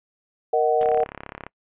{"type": "chord", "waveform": "sine", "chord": "D# minor", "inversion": "second", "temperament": "just", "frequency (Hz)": [466.7, 622.3, 746.7], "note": ["A#4", "D#5", "F#5"], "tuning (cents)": [2, 0, 16], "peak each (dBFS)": [-20, -23, -21], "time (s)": [0.53, 1.04], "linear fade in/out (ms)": 5}
{"type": "noise with exponential decay", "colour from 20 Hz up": "pink", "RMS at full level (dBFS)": -34, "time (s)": [0.81, 0.89], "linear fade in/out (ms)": 2, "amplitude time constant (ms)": 17}
{"type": "click train", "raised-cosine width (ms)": 0.5, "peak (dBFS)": -19, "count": 23, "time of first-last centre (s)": [0.83, 1.466], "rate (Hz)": 34.6}
{"effects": ["noise-tail reverb RT60 0.1 s tail -25 dB re dry", "resampled to 8000 Hz"]}